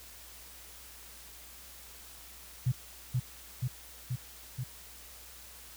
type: tone with echo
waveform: sine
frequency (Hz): 125.9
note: B2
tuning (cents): +34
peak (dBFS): -24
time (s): 2.66-2.72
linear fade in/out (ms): 10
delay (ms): 480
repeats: 4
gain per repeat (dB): -2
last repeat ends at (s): 4.64
effects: added 60 Hz sine -57 dBFS peak until 5.76 s + white hiss -51 dBFS RMS until 5.76 s